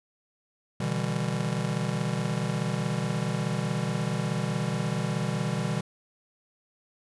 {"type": "chord", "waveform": "square", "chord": "E minor seventh", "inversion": "second", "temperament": "just", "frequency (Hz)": [123.61, 148.33, 164.81, 197.78], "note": ["B2", "D3", "E3", "G3"], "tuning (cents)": [2, 18, 0, 16], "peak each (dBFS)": -33, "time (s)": [0.8, 5.81], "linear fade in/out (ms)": 5, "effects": ["resampled to 24000 Hz"]}